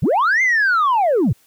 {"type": "linear two-way sweep", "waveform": "sine", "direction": "up then down", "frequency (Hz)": [83.8, 2116, 83.8], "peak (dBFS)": -11, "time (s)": [0.02, 1.33], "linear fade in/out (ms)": 10, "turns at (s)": 0.42, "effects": ["tanh soft clip ceiling -11 dBFS", "white hiss -56 dBFS RMS until 1.46 s"]}